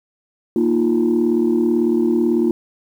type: chord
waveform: sine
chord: Bb suspended fourth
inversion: none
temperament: equal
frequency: 233.1 / 311.1 / 349.2 Hz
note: Bb3 / Eb4 / F4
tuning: 0 / 0 / 0 cents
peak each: -17 / -19 / -16 dBFS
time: 0.56-2.51 s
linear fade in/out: 2 ms
effects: tanh soft clip ceiling -8 dBFS + 8-bit